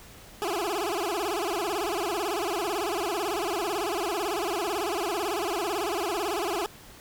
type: tone with vibrato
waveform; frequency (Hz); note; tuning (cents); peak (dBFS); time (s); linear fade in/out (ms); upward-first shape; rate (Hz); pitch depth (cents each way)
20% pulse; 377.3; F#4; +34; -22; 0.42-6.66; 0; sine; 18; 230
effects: pink hiss -49 dBFS RMS until 7 s